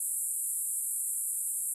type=band-pass noise; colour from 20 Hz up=pink; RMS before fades=-33 dBFS; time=0-1.74 s; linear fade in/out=5 ms; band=7900 to 12000 Hz; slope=96 dB/octave; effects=none